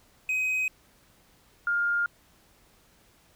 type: tone pair in turn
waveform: triangle / sine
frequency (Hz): 2521 / 1409.2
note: D#7 / F6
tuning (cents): +22 / +15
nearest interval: minor seventh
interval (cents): 1007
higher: first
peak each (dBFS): -23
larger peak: neither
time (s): 0.29-0.68 / 1.67-2.06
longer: neither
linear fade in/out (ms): 2
effects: pink hiss -61 dBFS RMS until 3.35 s